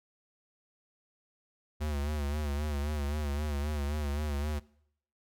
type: tone with vibrato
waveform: square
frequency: 73.42 Hz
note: D2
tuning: in tune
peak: -31 dBFS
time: 1.8-4.6 s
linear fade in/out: 20 ms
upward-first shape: sine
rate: 3.8 Hz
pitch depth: 67 cents each way
effects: noise-tail reverb RT60 0.7 s tail -22 dB re dry